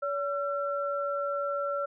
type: tone pair together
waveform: sine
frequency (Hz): 568.9 / 1353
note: C#5 / E6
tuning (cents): +45 / +45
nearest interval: octave + minor third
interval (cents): 1500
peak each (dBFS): -30 / -32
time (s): 0.02-1.86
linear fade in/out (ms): 10
effects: none